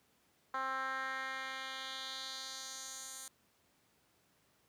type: tone with band-pass filter sweep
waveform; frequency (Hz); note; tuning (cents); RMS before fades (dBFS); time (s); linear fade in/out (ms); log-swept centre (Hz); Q
10% pulse; 264.5; C4; +19; -42; 0.54-3.28; 2; 1200 to 8700; 2.1
effects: pink hiss -72 dBFS RMS until 4.68 s + high-pass 100 Hz 12 dB/octave